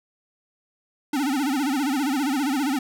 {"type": "tone with vibrato", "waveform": "square", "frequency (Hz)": 277.2, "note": "C#4", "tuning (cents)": 0, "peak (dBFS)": -22, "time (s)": [1.13, 2.79], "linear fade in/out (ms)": 5, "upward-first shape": "sine", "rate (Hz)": 15, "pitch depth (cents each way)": 160, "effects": []}